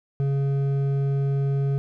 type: tone with hard clipping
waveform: sine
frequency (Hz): 138.59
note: C#3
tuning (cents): 0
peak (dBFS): -22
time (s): 0.2-1.78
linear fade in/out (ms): 0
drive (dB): 7
effects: none